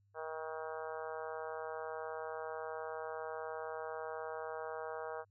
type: harmonic tone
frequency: 158.6 Hz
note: D#3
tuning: 33 cents sharp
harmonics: 3 / 4 / 5 / 6 / 7 / 8 / 9 / 10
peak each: -44 / -46 / -48 / -50 / -51 / -52 / -53 / -54 dBFS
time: 0.14-5.25 s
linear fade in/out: 50 ms
effects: added 100 Hz sine -69 dBFS peak until 5.3 s